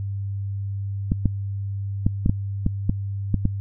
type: clicks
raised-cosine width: 5 ms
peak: -6 dBFS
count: 9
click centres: 1.119 / 1.257 / 2.065 / 2.261 / 2.295 / 2.664 / 2.895 / 3.343 / 3.454 s
effects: added 99 Hz sine -25 dBFS peak until 3.6 s